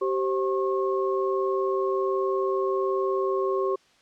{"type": "tone cluster", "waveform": "sine", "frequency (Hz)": [386.7, 528, 1084], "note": ["G4", "C5", "C#6"], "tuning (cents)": [-24, 16, -39], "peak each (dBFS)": [-24, -30, -30], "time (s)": [0.01, 3.76], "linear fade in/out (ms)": 10, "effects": ["white hiss -60 dBFS RMS until 4.01 s", "low-pass 5000 Hz 12 dB/octave"]}